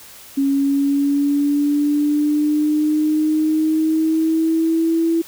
sine linear sweep, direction up, 274.8 to 331.8 Hz, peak -14 dBFS, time 0.37-5.22 s, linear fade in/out 10 ms, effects white hiss -41 dBFS RMS until 5.27 s

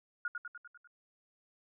sine tone with echo, 1435 Hz, F6, 47 cents sharp, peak -32 dBFS, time 0.25-0.28 s, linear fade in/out 2 ms, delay 99 ms, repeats 6, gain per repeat -4 dB, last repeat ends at 0.874 s, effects none

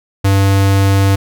square tone, 98 Hz, G2, in tune, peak -9 dBFS, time 0.24-1.16 s, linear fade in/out 10 ms, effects none

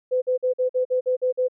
sine tone bursts, 507 Hz, B4, 45 cents sharp, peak -18 dBFS, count 9, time 0.11-1.484 s, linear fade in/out 20 ms, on 110 ms, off 48 ms, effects none

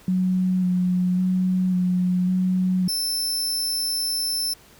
sine tone with vibrato, 182.7 Hz, F#3, 22 cents flat, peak -18 dBFS, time 0.08-2.88 s, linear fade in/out 2 ms, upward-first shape square, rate 0.91 Hz, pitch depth 16 cents each way
sawtooth tone, 5310 Hz, E8, 12 cents sharp, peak -20 dBFS, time 2.88-4.54 s, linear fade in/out 10 ms
effects pink hiss -51 dBFS RMS until 4.79 s

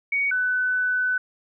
sine tone pair in turn, 2241 / 1500.4 Hz, C#7 / F#6, +18 / +24 cents, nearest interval perfect fifth, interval 694 cents, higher first, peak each -20 dBFS, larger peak neither, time 0.12-0.31 / 0.31-1.18 s, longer second, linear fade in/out 5 ms, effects none

